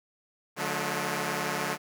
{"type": "tone cluster", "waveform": "5% pulse", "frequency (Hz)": [147.2, 180.5, 214.7], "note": ["D3", "F#3", "A3"], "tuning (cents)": [4, -43, -42], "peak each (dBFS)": -22, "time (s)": [0.56, 1.78], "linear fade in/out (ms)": 50, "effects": []}